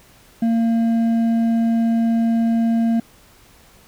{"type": "tone with hard clipping", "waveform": "triangle", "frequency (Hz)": 229.1, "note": "A#3", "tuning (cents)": -30, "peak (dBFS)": -16, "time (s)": [0.42, 3], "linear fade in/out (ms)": 5, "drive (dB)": 8, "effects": ["pink hiss -50 dBFS RMS until 3.87 s"]}